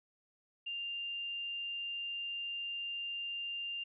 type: tone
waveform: sine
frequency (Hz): 2794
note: F7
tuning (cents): 0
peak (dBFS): -37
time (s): 0.66-3.84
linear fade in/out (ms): 10
effects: none